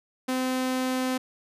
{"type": "tone", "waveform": "sawtooth", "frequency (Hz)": 257.2, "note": "C4", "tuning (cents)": -30, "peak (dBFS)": -21, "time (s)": [0.28, 1.18], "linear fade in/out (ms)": 10, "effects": ["resampled to 32000 Hz"]}